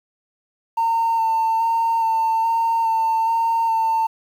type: tone with vibrato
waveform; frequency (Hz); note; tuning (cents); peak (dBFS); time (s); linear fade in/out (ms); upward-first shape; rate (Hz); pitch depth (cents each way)
triangle; 906; A#5; -50; -13; 0.77-4.07; 10; square; 1.2; 14
effects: tanh soft clip ceiling -13 dBFS + 8-bit